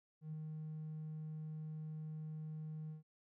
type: tone with ADSR envelope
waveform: triangle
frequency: 155.5 Hz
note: D#3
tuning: 1 cent flat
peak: -37 dBFS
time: 0.21-3.03 s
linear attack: 120 ms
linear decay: 10 ms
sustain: -3 dB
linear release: 140 ms
effects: tanh soft clip ceiling -39 dBFS